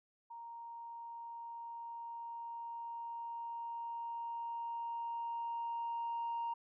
sine tone with level ramp, 932.3 Hz, A#5, in tune, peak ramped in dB -46 to -34 dBFS, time 0.3-6.54 s, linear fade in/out 10 ms, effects tanh soft clip ceiling -33 dBFS

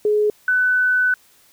sine tone pair in turn, 420.9 / 1499.9 Hz, G#4 / F#6, +23 / +23 cents, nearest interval octave + minor seventh, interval 2200 cents, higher second, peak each -14 dBFS, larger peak neither, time 0.05-0.3 / 0.48-1.14 s, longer second, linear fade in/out 2 ms, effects white hiss -54 dBFS RMS until 1.52 s

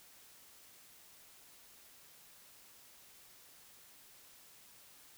silence, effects white hiss -60 dBFS RMS until 5.17 s

